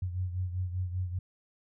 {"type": "beating tone pair", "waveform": "sine", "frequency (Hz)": [90.5, 95.6], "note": ["F#2", "G2"], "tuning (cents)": [-38, -43], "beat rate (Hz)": 5.1, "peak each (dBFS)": [-31, -38], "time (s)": [0.02, 1.19], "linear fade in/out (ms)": 5, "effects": []}